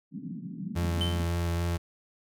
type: band-pass noise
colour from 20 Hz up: white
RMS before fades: -38 dBFS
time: 0.11-1.27 s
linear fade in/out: 50 ms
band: 150 to 250 Hz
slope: 48 dB/octave
type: tone with vibrato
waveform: 35% pulse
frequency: 85.5 Hz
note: F2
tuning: 36 cents flat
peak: -25 dBFS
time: 0.75-1.78 s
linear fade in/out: 20 ms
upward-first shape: sine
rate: 3.6 Hz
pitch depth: 13 cents each way
type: tone with exponential decay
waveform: triangle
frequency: 3076 Hz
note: G7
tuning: 33 cents flat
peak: -25 dBFS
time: 1.01-1.32 s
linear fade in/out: 2 ms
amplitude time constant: 66 ms
effects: none